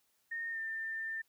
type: tone with pitch glide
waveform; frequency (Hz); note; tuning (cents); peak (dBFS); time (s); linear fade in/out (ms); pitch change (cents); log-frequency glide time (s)
sine; 1838 to 1793.9; A#6 to A6; -25 to +33; -36; 0.31-1.22; 10; -42; 0.51-0.59
effects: white hiss -75 dBFS RMS until 1.28 s